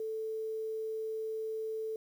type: tone with quantisation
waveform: sine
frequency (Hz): 440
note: A4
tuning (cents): 0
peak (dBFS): -34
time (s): 0-1.96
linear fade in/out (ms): 2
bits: 10
effects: none